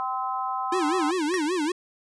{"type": "harmonic tone", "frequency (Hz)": 258.3, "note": "C4", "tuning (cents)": -22, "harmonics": [3, 4, 5], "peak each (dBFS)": [-30, -29, -32], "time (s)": [0, 1.11], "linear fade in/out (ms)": 0}
{"type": "tone with vibrato", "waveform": "square", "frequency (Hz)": 331.3, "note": "E4", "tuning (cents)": 9, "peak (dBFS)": -24, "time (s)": [0.72, 1.72], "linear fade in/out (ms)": 5, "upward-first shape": "sine", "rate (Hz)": 5.2, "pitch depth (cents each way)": 220}
{"type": "tone with exponential decay", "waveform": "square", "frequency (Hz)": 1864.7, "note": "A#6", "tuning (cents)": 0, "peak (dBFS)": -23, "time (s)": [1.34, 1.47], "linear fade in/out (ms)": 0, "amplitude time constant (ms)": 28}
{"effects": ["resampled to 22050 Hz"]}